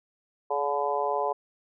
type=harmonic tone with a mistuned harmonic; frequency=143.7 Hz; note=D3; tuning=37 cents flat; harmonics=3 / 4 / 5 / 6 / 7; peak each=-31 / -31 / -31 / -31 / -31 dBFS; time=0.5-1.33 s; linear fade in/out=10 ms; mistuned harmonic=3; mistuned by=-25 cents; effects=none